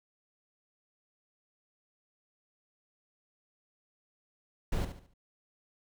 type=noise with echo; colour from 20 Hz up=brown; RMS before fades=-29 dBFS; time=4.72-4.85 s; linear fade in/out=5 ms; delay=72 ms; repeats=4; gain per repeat=-9 dB; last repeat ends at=5.138 s; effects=none